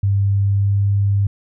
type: tone with pitch glide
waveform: sine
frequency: 99.3 to 100.16 Hz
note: G2 to G2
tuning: +23 to +38 cents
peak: -13 dBFS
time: 0.03-1.27 s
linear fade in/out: 5 ms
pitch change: +15 cents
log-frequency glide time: 0.22-0.95 s
effects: none